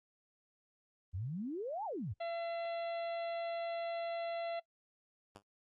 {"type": "exponential two-way sweep", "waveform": "sine", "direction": "up then down", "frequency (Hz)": [82.41, 932.3, 82.41], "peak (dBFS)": -37, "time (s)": [1.13, 2.14], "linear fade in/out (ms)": 20, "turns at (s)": 1.85}
{"type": "harmonic tone", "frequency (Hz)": 676, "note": "E5", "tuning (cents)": 43, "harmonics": [1, 2, 3, 4, 5, 6], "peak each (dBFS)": [-37, -52, -51, -55, -56, -57], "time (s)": [2.2, 4.6], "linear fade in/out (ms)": 10}
{"type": "tone with exponential decay", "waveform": "5% pulse", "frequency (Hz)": 100.6, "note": "G2", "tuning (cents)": 45, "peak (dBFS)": -38, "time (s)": [5.35, 5.43], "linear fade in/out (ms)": 5, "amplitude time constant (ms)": 17}
{"effects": ["noise-tail reverb RT60 0.1 s tail -19 dB re dry", "Opus 24 kbps"]}